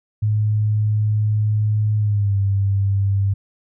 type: tone with pitch glide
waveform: sine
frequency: 106.5 to 98.8 Hz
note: G#2 to G2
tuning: +44 to +14 cents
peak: -15 dBFS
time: 0.22-3.34 s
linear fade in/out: 10 ms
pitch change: -130 cents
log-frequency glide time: 1.97-2.38 s
effects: none